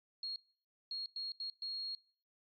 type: tone bursts at uneven times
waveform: sine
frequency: 4284 Hz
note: C8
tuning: 40 cents sharp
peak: -38 dBFS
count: 5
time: 0.23-0.36 / 0.91-1.06 / 1.16-1.32 / 1.4-1.5 / 1.62-1.95 s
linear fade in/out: 2 ms
effects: noise-tail reverb RT60 0.6 s tail -24 dB re dry + MP3 64 kbps